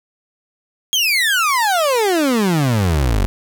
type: exponential sweep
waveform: 30% pulse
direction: down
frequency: 3304 to 43.65 Hz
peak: -11 dBFS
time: 0.93-3.26 s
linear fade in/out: 0 ms
effects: none